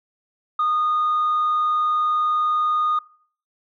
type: tone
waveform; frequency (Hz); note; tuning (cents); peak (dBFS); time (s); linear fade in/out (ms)
sine; 1230; D#6; -20; -16; 0.59-2.99; 5
effects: noise-tail reverb RT60 0.5 s tail -20 dB re dry + tanh soft clip ceiling -15 dBFS